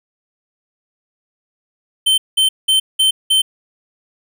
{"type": "tone bursts", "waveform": "square", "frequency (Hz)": 3096, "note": "G7", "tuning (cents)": -22, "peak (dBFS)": -11, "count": 5, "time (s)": [2.06, 3.42], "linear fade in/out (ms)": 10, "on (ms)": 120, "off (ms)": 190, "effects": []}